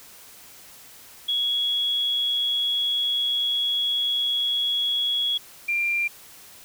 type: tone pair in turn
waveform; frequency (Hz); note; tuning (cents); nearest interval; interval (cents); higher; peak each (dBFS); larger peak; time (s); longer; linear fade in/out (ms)
sine; 3343 / 2381; G#7 / D7; +11 / +23; tritone; 588; first; -21; neither; 1.28-5.38 / 5.68-6.08; first; 10
effects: white hiss -47 dBFS RMS until 6.64 s